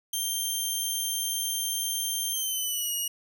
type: tone with pitch glide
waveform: 10% pulse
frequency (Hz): 3161 to 2882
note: G7 to F#7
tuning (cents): +14 to -46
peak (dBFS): -20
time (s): 0.13-3.08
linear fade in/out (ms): 5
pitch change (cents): -160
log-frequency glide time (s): 2.32-2.93
effects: none